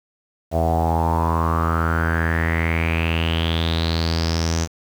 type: tone with low-pass filter sweep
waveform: sawtooth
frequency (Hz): 82.3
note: E2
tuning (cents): -2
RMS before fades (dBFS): -20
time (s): 0.51-4.68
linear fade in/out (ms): 50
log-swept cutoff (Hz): 660 to 6300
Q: 7.3
effects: 7-bit